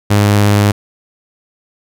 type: tone with vibrato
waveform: sawtooth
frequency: 102.8 Hz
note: G#2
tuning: 17 cents flat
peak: -4 dBFS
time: 0.1-0.72 s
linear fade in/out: 10 ms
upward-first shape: sine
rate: 17 Hz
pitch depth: 11 cents each way
effects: none